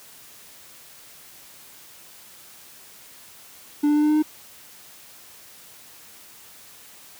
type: tone with pitch steps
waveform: triangle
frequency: 293.7 / 296.3 / 298.8 / 301.4 / 304.1 / 306.7 Hz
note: D4 / D4 / D4 / D4 / D#4 / D#4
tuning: 0 / +15 / +30 / +45 / -40 / -25 cents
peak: -14 dBFS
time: 3.83-4.226 s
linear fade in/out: 10 ms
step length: 66 ms
effects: white hiss -47 dBFS RMS until 7.19 s + high-pass 60 Hz 12 dB/octave